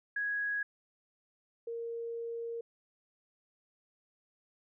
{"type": "tone pair in turn", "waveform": "sine", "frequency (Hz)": [1661.2, 464.3], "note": ["G#6", "A#4"], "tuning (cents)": [0, -7], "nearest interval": "octave + minor seventh", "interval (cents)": 2207, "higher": "first", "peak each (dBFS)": [-31, -36], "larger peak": "first", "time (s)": [[0.16, 0.63], [1.67, 2.61]], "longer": "second", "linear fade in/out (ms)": 5, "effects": []}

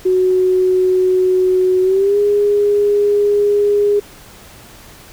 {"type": "tone with pitch glide", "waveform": "sine", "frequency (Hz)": [370, 410.5], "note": ["F#4", "G#4"], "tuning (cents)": [0, -20], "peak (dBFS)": -10, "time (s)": [0.05, 4], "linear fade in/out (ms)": 10, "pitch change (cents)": 180, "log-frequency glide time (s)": [1.82, 2.18], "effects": ["pink hiss -40 dBFS RMS until 5.12 s"]}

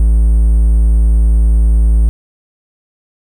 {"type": "tone", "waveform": "triangle", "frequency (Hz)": 55, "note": "A1", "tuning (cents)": 0, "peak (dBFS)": -4, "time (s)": [0, 2.09], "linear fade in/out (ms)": 0, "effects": ["7-bit"]}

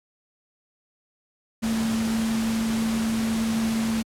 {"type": "tone in noise", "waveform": "sine", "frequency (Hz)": 224.2, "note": "A3", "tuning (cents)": 33, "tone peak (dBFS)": -22, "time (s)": [1.62, 4.03], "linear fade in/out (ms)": 20, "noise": "pink", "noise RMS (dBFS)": -32, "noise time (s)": [1.62, 4.03], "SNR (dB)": 7, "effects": ["high-pass 60 Hz 12 dB/octave", "low-pass 11000 Hz 12 dB/octave"]}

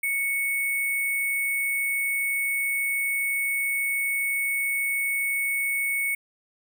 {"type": "tone with sample-and-hold", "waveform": "sine", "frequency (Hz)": 2217, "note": "C#7", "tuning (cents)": 0, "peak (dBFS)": -23, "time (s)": [0.03, 6.15], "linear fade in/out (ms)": 5, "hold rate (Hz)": 11025, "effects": []}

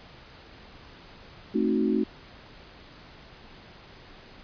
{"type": "chord", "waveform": "sine", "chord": "A diminished seventh", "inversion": "none", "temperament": "equal with one note detuned", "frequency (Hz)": [220, 264.5, 311.1, 370], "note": ["A3", "C4", "Eb4", "Gb4"], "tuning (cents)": [0, 19, 0, 0], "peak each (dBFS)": [-26, -28, -28, -28], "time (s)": [1.54, 2.04], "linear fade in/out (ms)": 10, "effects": ["pink hiss -49 dBFS RMS until 4.43 s", "resampled to 11025 Hz"]}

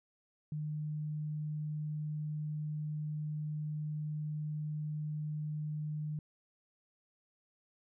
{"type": "tone", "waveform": "sine", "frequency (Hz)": 151.7, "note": "D#3", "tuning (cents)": -44, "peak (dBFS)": -35, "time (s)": [0.52, 6.19], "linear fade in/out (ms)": 2, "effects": []}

